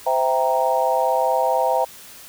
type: chord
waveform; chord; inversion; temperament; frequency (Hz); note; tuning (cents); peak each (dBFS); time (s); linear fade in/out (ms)
sine; C dominant seventh; none; equal with one note detuned; 516.3 / 659.3 / 784 / 932.3; C5 / E5 / G5 / Bb5; -23 / 0 / 0 / 0; -22; 0.06-1.85; 10
effects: white hiss -42 dBFS RMS until 2.28 s